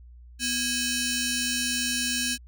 10% pulse ring-modulated tone, 1396.9 Hz, F6, in tune, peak -14 dBFS, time 0.39-2.38 s, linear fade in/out 50 ms, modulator 1150 Hz, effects added 60 Hz sine -45 dBFS peak until 2.47 s

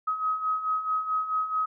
sine beating tone pair, 1266 / 1270.6 Hz, D#6 / D#6, +30 / +36 cents, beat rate 4.6 Hz, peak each -32 / -26 dBFS, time 0.07-1.66 s, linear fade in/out 10 ms, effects none

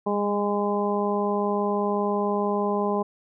harmonic tone with a mistuned harmonic, 205.1 Hz, G#3, 21 cents flat, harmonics 1 / 2 / 3 / 4 / 5, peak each -27 / -26 / -30 / -30 / -30 dBFS, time 0.06-3.03 s, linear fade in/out 10 ms, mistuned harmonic 1, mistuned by -18 cents, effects none

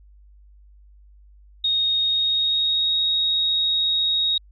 sine tone with pitch glide, 3727 to 3766 Hz, A#7 to A#7, -1 to +17 cents, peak -18 dBFS, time 1.64-4.38 s, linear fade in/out 5 ms, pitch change +18 cents, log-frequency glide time 2.01-2.96 s, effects added 50 Hz sine -47 dBFS peak until 4.51 s

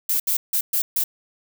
violet noise bursts at uneven times, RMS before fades -21 dBFS, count 5, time 0.09-0.2 / 0.27-0.37 / 0.53-0.61 / 0.73-0.82 / 0.96-1.04 s, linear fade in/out 5 ms, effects none

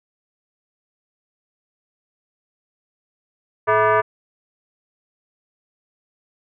sine tone with frequency modulation, 111.1 Hz, A2, 17 cents sharp, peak -13 dBFS, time 3.67-4.02 s, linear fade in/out 20 ms, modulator 541 Hz, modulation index 2.6, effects none

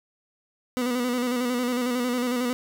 30% pulse tone with vibrato, 246.9 Hz, B3, in tune, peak -21 dBFS, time 0.77-2.53 s, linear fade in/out 0 ms, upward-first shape square, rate 11 Hz, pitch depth 40 cents each way, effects none

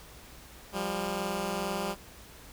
10% pulse tone pair together, 177.1 / 199.27 Hz, F3 / G3, +24 / +29 cents, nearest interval major second, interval 205 cents, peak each -27 / -24 dBFS, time 0.72-1.96 s, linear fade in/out 50 ms, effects added 59 Hz sine -54 dBFS peak until 2.52 s + pink hiss -51 dBFS RMS until 2.52 s

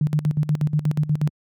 sine tone with tremolo, 150.8 Hz, D3, 46 cents sharp, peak -15 dBFS, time 0.01-1.29 s, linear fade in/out 2 ms, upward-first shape square, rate 8.3 Hz, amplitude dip 80%, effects high-pass 100 Hz 12 dB/octave

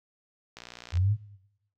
click train, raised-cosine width 0.2 ms, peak -25 dBFS, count 25, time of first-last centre 0.57-0.972 s, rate 59.7 Hz
sine linear sweep, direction up, 82.1 to 110 Hz, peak -21 dBFS, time 0.92-1.17 s, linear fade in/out 50 ms
effects noise-tail reverb RT60 0.9 s tail -21 dB re dry

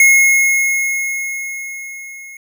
square tone with level ramp, 2164 Hz, C#7, 42 cents flat, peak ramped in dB -6 to -33 dBFS, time 0-2.37 s, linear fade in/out 2 ms, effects none

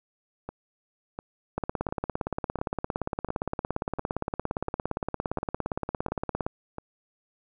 two click trains, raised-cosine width 1 ms, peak -14 / -21 dBFS, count 86 / 10, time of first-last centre 1.58-6.465 / 0.49-6.784 s, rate 17.4 / 1.43 Hz, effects none

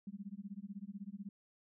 sine tone with tremolo, 200 Hz, G3, 35 cents sharp, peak -40 dBFS, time 0.07-1.29 s, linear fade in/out 2 ms, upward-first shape sine, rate 16 Hz, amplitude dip 100%, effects none

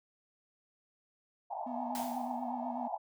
white band-pass noise, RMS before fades -39 dBFS, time 1.5-2.98 s, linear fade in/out 10 ms, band 650 to 930 Hz, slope 96 dB/octave
triangle tone with vibrato, 245.4 Hz, B3, 11 cents flat, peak -37 dBFS, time 1.66-2.88 s, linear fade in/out 10 ms, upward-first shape sine, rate 8.2 Hz, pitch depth 35 cents each way
white noise with exponential decay, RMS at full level -41 dBFS, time 1.95-2.51 s, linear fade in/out 1 ms, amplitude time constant 120 ms
effects none

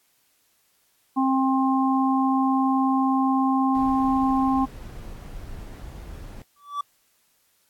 harmonic tone, 265.2 Hz, C4, 23 cents sharp, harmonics 1 / 3 / 4, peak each -20 / -25 / -26 dBFS, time 1.16-4.66 s, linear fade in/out 20 ms
brown noise, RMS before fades -38 dBFS, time 3.75-6.42 s, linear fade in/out 0 ms
triangle tone with exponential growth, 1154 Hz, D6, 31 cents flat, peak -20 dBFS, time 6.56-6.81 s, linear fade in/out 5 ms, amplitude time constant 54 ms
effects white hiss -65 dBFS RMS until 7.69 s + AAC 64 kbps

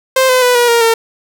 sawtooth tone with pitch steps, 523.3 / 509 / 495.1 / 481.5 / 468.4 / 455.6 Hz, C5 / C5 / B4 / B4 / A#4 / A#4, 0 / -48 / +4 / -44 / +8 / -40 cents, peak -4 dBFS, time 0.16-0.94 s, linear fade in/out 5 ms, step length 130 ms, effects none

